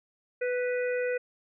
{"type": "harmonic tone with a mistuned harmonic", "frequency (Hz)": 495.4, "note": "B4", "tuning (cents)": 5, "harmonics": [1, 3, 4, 5], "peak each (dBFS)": [-27, -37, -39, -41], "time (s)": [0.41, 1.18], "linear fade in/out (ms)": 10, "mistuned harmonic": 4, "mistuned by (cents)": -16, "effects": []}